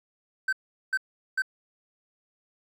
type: tone bursts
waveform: triangle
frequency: 1542 Hz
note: G6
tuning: 29 cents flat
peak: -21 dBFS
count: 3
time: 0.48-1.421 s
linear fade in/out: 5 ms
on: 47 ms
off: 400 ms
effects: none